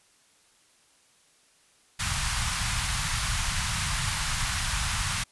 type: band-stop noise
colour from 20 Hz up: pink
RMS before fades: -28 dBFS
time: 1.99-5.24 s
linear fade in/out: 10 ms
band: 150 to 970 Hz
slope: 24 dB/octave
effects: white hiss -62 dBFS RMS until 5.31 s + resampled to 24000 Hz